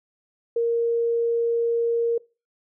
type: tone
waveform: sine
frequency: 466.2 Hz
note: A#4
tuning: in tune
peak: -19 dBFS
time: 0.56-2.18 s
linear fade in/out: 5 ms
effects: noise-tail reverb RT60 0.3 s tail -23 dB re dry